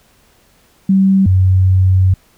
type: tone pair in turn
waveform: sine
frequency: 192.6 / 93.56 Hz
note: G3 / F#2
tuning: -30 / +20 cents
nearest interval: octave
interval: 1250 cents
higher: first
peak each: -7 dBFS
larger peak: neither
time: 0.89-1.26 / 1.26-2.14 s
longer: second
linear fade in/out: 5 ms
effects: pink hiss -52 dBFS RMS until 2.37 s